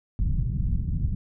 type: low-pass noise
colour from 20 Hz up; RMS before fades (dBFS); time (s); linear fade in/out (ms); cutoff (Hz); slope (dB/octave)
pink; -25; 0.19-1.15; 2; 160; 24
effects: none